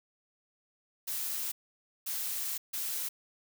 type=noise bursts at uneven times; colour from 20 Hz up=blue; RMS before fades=-35 dBFS; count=3; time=1.07-1.52 / 2.06-2.58 / 2.73-3.09 s; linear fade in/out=10 ms; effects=none